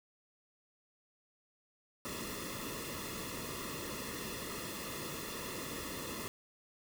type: noise with comb filter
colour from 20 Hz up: pink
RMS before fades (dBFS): -42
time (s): 2.05-6.28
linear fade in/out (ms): 0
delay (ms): 1.3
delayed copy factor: -0.8
effects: none